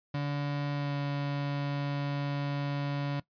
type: tone with pitch glide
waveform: 35% pulse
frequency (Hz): 143.9 to 142.41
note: D3 to C#3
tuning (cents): -35 to +47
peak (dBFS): -28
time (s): 0.14-3.2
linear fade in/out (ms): 5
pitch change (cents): -18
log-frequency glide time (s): 0.75-0.95
effects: noise-tail reverb RT60 0.1 s tail -19 dB re dry + resampled to 11025 Hz